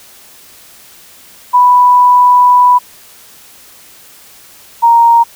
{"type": "tone pair in turn", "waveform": "sine", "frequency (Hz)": [987.8, 932.4], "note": ["B5", "A#5"], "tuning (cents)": [0, 0], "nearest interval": "minor second", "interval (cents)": 100, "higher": "first", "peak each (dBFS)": -3, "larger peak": "neither", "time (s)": [[1.53, 2.79], [4.82, 5.24]], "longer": "first", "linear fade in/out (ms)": 20, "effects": ["white hiss -39 dBFS RMS until 5.35 s"]}